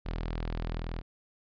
sawtooth tone with level steps, 41 Hz, E1, 9 cents flat, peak -28 / -30 dBFS, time 0.05-1.02 s, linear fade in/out 20 ms, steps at 0.79 s, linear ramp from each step 10 ms, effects resampled to 11025 Hz

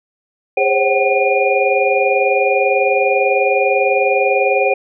sine tone cluster, 406.8 / 525 / 545 / 757 / 2427 Hz, G#4 / C5 / C#5 / F#5 / D#7, -36 / +6 / -29 / +39 / -44 cents, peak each -18 dBFS, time 0.57-4.74 s, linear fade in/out 5 ms, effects none

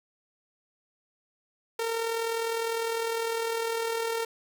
sawtooth tone with amplitude modulation, 457 Hz, A#4, 34 cents flat, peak -22 dBFS, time 1.79-4.25 s, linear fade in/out 5 ms, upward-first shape sine, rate 39.9 Hz, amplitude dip 45%, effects none

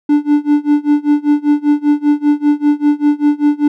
triangle tone with tremolo, 293.7 Hz, D4, in tune, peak -4 dBFS, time 0.09-3.68 s, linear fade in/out 5 ms, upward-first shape sine, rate 5.1 Hz, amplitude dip 95%, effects none

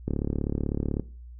click train, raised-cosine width 3 ms, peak -14 dBFS, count 34, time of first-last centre 0.08-0.997 s, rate 36 Hz, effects noise-tail reverb RT60 0.4 s tail -20 dB re dry + added 60 Hz sine -41 dBFS peak until 1.39 s

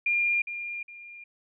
sine tone with echo, 2405 Hz, D7, 41 cents sharp, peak -22 dBFS, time 0.06-0.42 s, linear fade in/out 5 ms, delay 410 ms, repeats 2, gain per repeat -10 dB, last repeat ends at 1.24 s, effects none

